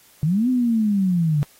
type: linear two-way sweep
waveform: sine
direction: up then down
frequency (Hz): 141.3 to 258.1 to 141.3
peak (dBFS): -16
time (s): 0.23-1.43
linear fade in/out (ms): 0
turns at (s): 0.49
effects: white hiss -53 dBFS RMS until 1.59 s + AAC 48 kbps